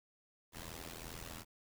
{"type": "noise with amplitude modulation", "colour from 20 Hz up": "pink", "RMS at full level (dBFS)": -44, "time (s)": [0.52, 1.45], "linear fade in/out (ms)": 50, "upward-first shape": "sine", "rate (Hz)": 82.5, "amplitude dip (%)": 90, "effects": []}